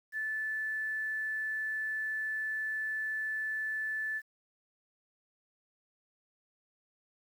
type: tone with quantisation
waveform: sine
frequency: 1747 Hz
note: A6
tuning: 13 cents flat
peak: -32 dBFS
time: 0.12-4.22 s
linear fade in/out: 50 ms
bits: 10
effects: none